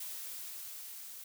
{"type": "noise with level ramp", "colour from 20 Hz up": "blue", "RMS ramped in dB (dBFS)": [-42, -48], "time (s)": [0, 1.24], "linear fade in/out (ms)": 5, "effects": []}